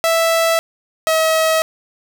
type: tone pair in turn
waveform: sawtooth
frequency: 659.3 / 640.2 Hz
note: E5 / D#5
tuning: 0 / +49 cents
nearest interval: minor second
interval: 51 cents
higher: first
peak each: -9 dBFS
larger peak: neither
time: 0.04-0.59 / 1.07-1.62 s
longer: neither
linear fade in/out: 0 ms
effects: none